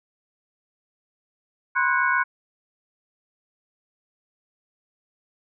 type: tone cluster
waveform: sine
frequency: 988 / 1055 / 1476 / 1624 / 2220 Hz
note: B5 / C6 / F#6 / G#6 / C#7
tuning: 0 / +14 / -5 / -39 / +2 cents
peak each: -29 / -24 / -21 / -29 / -30 dBFS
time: 1.75-2.24 s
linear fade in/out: 20 ms
effects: none